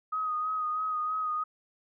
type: tone with vibrato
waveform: sine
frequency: 1252 Hz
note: D#6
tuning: 10 cents sharp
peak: -28 dBFS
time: 0.12-1.44 s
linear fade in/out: 10 ms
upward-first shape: sine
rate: 3.1 Hz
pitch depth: 28 cents each way
effects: none